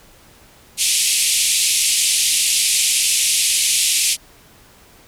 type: band-pass noise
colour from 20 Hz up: white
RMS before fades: -17 dBFS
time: 0.77-4.17 s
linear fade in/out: 50 ms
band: 2300 to 11000 Hz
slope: 48 dB/octave
effects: pink hiss -48 dBFS RMS until 5.07 s